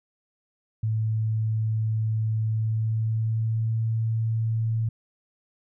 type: tone with pitch glide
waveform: sine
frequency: 110 to 112.44 Hz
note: A2 to A2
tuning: 0 to +38 cents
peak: -22 dBFS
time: 0.83-4.89 s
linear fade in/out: 5 ms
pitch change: +38 cents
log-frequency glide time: 2.46-3.83 s
effects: none